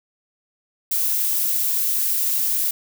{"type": "noise", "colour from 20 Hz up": "violet", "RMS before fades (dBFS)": -21, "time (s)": [0.91, 2.71], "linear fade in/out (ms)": 5, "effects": []}